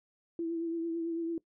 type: tone with vibrato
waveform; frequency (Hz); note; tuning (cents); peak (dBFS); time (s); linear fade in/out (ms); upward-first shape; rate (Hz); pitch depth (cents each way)
sine; 332.7; E4; +16; -31; 0.39-1.38; 2; triangle; 9; 36
effects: noise-tail reverb RT60 0.1 s tail -20 dB re dry